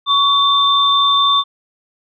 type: tone pair together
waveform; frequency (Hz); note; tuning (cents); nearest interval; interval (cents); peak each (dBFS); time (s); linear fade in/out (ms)
sine; 1124 / 3568; C#6 / A7; +24 / +23; octave + minor sixth; 1999; -13; 0.06-1.44; 50
effects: none